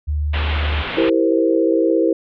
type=tone; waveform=sine; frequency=74.5 Hz; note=D2; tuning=25 cents sharp; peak=-17 dBFS; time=0.07-0.83 s; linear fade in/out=20 ms
type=low-pass noise; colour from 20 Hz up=white; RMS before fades=-26 dBFS; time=0.33-1.1 s; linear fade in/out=10 ms; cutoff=3400 Hz; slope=48 dB/octave
type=chord; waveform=sine; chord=C dominant seventh; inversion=first; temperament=equal; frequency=329.6 / 392 / 466.2 / 523.3 Hz; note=E4 / G4 / Bb4 / C5; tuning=0 / 0 / 0 / 0 cents; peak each=-16 / -21 / -19 / -20 dBFS; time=0.97-2.13 s; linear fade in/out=5 ms
effects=none